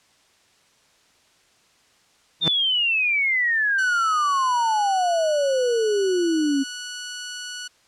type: tone with exponential growth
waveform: sawtooth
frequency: 161.1 Hz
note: E3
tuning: 39 cents flat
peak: -14 dBFS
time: 2.4-2.48 s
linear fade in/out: 2 ms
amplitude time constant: 17 ms
type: exponential sweep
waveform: sine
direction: down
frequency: 3664 to 268.1 Hz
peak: -18 dBFS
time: 2.41-6.64 s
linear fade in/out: 20 ms
type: tone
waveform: 10% pulse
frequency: 1472 Hz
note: F#6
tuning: 9 cents flat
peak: -22 dBFS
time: 3.78-7.68 s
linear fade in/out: 10 ms
effects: white hiss -59 dBFS RMS until 7.87 s + low-pass 7000 Hz 12 dB/octave